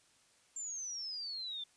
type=exponential sweep; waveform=sine; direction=down; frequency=7380 to 3520 Hz; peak=-39 dBFS; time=0.56-1.64 s; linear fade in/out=5 ms; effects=white hiss -68 dBFS RMS until 1.76 s + resampled to 22050 Hz